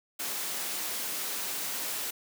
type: noise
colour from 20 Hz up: white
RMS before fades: -34 dBFS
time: 0.19-2.11 s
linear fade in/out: 10 ms
effects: high-pass 200 Hz 12 dB/octave